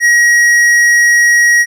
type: tone with tanh clipping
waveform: sine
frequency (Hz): 1900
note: A#6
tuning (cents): +33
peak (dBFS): -7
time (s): 0-1.66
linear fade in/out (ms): 50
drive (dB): 11
effects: none